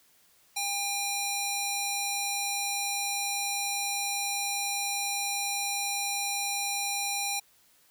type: tone with band-pass filter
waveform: square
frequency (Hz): 805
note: G5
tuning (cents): +46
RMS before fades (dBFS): -31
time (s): 0.56-7.4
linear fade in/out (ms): 10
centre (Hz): 8300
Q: 0.61
effects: white hiss -63 dBFS RMS until 7.9 s